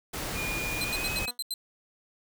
pink noise, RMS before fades -34 dBFS, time 0.13-1.26 s, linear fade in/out 10 ms
triangle tone with pitch glide, 2432 to 2540 Hz, D#7 to D#7, -40 to +35 cents, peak -31 dBFS, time 0.34-1.31 s, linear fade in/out 50 ms, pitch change +75 cents, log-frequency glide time 0.83-1.1 s
sawtooth tone bursts, 4082 Hz, C8, 44 cents flat, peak -27 dBFS, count 7, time 0.81-1.54 s, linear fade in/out 2 ms, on 34 ms, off 82 ms
10% pulse tone with exponential decay, 243.7 Hz, B3, 23 cents flat, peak -26 dBFS, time 1.28-1.38 s, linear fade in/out 0 ms, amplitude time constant 21 ms
effects none

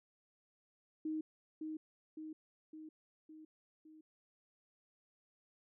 sine tone with echo, 312.4 Hz, D#4, 7 cents sharp, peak -36 dBFS, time 1.05-1.21 s, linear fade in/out 5 ms, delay 560 ms, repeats 5, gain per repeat -4 dB, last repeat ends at 4.01 s, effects none

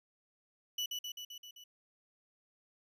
35% pulse tone with echo, 2960 Hz, F#7, in tune, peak -32 dBFS, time 0.78-0.86 s, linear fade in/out 5 ms, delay 130 ms, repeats 6, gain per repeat -3 dB, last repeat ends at 1.64 s, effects resampled to 32000 Hz

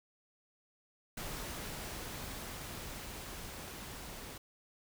pink noise with level ramp, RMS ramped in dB -42 to -47 dBFS, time 1.17-4.38 s, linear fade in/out 5 ms, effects none

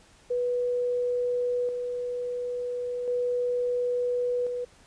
sine tone with tremolo, 490.7 Hz, B4, 11 cents flat, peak -24 dBFS, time 0.3-4.65 s, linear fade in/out 10 ms, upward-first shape square, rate 0.36 Hz, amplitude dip 40%, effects pink hiss -57 dBFS RMS until 4.86 s + resampled to 22050 Hz

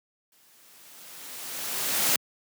white noise with exponential growth, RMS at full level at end -22 dBFS, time 0.32-2.16 s, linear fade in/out 2 ms, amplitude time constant 400 ms, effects high-pass 150 Hz 12 dB/octave

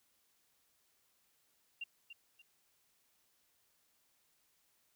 sine tone with echo, 2776 Hz, F7, 11 cents flat, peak -39 dBFS, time 1.81-1.84 s, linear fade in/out 5 ms, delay 290 ms, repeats 2, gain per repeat -9 dB, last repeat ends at 2.42 s, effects white hiss -75 dBFS RMS until 4.95 s

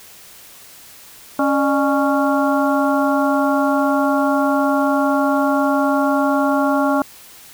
harmonic tone with a mistuned harmonic, 277.2 Hz, C#4, in tune, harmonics 1 / 2 / 3 / 4 / 5, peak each -17 / -20 / -22 / -23 / -24 dBFS, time 1.39-7.02 s, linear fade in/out 2 ms, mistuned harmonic 2, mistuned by +140 cents, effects white hiss -42 dBFS RMS until 7.53 s

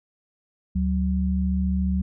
sine tone pair together, 73.12 / 187.3 Hz, D2 / F#3, -7 / +21 cents, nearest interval octave + major third, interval 1628 cents, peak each -23 dBFS, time 0.75-2.02 s, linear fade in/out 10 ms, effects none

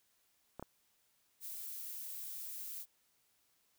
clicks, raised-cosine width 1 ms, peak -30 dBFS, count 2, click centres 0.596 / 0.626 s
violet noise, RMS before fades -45 dBFS, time 1.4-2.86 s, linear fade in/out 50 ms
effects white hiss -75 dBFS RMS until 3.78 s

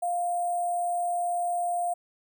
sine tone with sample-and-hold, 701 Hz, F5, 6 cents sharp, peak -25 dBFS, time 0.02-1.94 s, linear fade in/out 10 ms, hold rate 8820 Hz, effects none

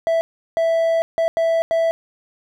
triangle tone bursts at uneven times, 659.3 Hz, E5, in tune, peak -13 dBFS, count 5, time 0.07-0.21 / 0.57-1.02 / 1.18-1.28 / 1.37-1.62 / 1.71-1.91 s, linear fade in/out 0 ms, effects none

